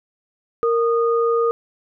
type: tone pair together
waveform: sine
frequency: 463.7 / 1230.1 Hz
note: A#4 / D#6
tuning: -9 / -20 cents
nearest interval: octave + perfect fourth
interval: 1689 cents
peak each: -16 / -22 dBFS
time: 0.63-1.51 s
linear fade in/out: 0 ms
effects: none